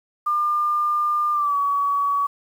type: tone with pitch glide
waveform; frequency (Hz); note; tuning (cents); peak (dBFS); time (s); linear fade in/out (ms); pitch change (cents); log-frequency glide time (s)
sine; 1200 to 1132.6; D6 to C#6; +37 to +37; -18; 0.26-2.27; 10; -100; 1.33-1.57
effects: 8-bit